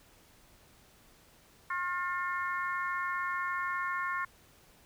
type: harmonic tone with a mistuned harmonic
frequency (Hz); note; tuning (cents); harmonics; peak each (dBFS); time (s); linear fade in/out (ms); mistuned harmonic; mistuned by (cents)
358.5; F4; +45; 3 / 4 / 5 / 6; -34 / -37 / -37 / -43; 1.7-4.25; 5; 4; -31
effects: pink hiss -61 dBFS RMS until 4.85 s